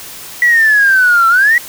sine exponential two-way sweep, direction down then up, 1965 to 1336 to 1965 Hz, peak -5 dBFS, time 0.42-1.58 s, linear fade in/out 2 ms, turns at 1.28 s, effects tanh soft clip ceiling -1 dBFS + white hiss -30 dBFS RMS until 1.68 s

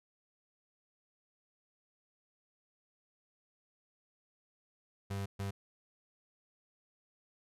35% pulse tone bursts at uneven times, 98.8 Hz, G2, 14 cents sharp, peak -34 dBFS, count 2, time 5.1-5.26 / 5.39-5.51 s, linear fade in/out 10 ms, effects resampled to 32000 Hz

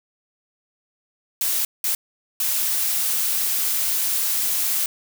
blue noise bursts at uneven times, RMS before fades -22 dBFS, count 3, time 1.41-1.65 / 1.84-1.95 / 2.4-4.86 s, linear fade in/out 2 ms, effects none

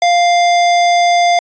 square tone, 698.5 Hz, F5, in tune, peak -9 dBFS, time 0.02-1.39 s, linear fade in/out 2 ms, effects resampled to 16000 Hz

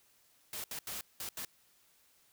white noise bursts at uneven times, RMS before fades -41 dBFS, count 5, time 0.53-0.64 / 0.71-0.79 / 0.87-1.01 / 1.2-1.29 / 1.37-1.45 s, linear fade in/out 2 ms, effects white hiss -68 dBFS RMS until 2.32 s

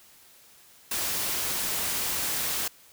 white noise, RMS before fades -29 dBFS, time 0.91-2.68 s, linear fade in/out 5 ms, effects white hiss -55 dBFS RMS until 2.92 s

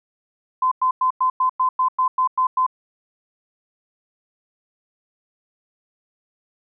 sine tone bursts, 1026 Hz, C6, 34 cents flat, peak -15 dBFS, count 11, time 0.62-2.665 s, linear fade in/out 5 ms, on 95 ms, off 100 ms, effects none

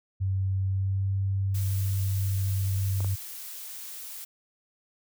sine tone with pitch glide, 95.7 to 97.2 Hz, G2 to G2, -41 to -14 cents, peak -24 dBFS, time 0.2-3.16 s, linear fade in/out 20 ms, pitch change +27 cents, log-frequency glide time 0.66-1.07 s
blue noise, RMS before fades -40 dBFS, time 1.54-4.25 s, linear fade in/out 10 ms
clicks, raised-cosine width 1 ms, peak -26 dBFS, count 2, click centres 3.005 / 3.046 s
effects none

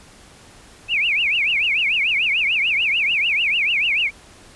sine tone with vibrato, 2489 Hz, D#7, in tune, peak -16 dBFS, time 0.88-4.11 s, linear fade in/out 50 ms, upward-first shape triangle, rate 6.8 Hz, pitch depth 290 cents each way, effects pink hiss -46 dBFS RMS until 4.55 s + resampled to 24000 Hz

